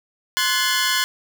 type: chord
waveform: 15% pulse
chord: F# diminished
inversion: second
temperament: equal with one note detuned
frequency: 1046.5 / 1480 / 1714.8 Hz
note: C6 / F#6 / A6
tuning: 0 / 0 / -45 cents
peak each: -16 dBFS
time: 0.37-1.04 s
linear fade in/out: 0 ms
effects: none